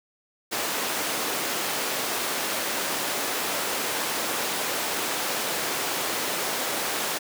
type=high-pass noise; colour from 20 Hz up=pink; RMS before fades=-28 dBFS; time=0.51-7.19 s; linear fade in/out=20 ms; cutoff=370 Hz; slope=12 dB/octave; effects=none